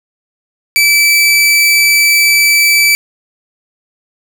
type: tone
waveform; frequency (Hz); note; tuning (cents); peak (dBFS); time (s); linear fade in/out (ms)
sawtooth; 2314; D7; -26; -3; 0.76-2.95; 0
effects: none